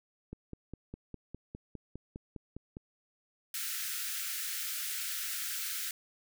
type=click train; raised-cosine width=3 ms; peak=-29 dBFS; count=13; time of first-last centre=0.33-2.769 s; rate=4.92 Hz
type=high-pass noise; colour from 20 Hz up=white; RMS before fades=-37 dBFS; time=3.54-5.91 s; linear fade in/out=2 ms; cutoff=1300 Hz; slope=96 dB/octave
effects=none